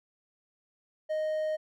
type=tone; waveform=triangle; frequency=621 Hz; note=D#5; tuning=3 cents flat; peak=-26 dBFS; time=1.09-1.57 s; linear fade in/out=20 ms; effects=none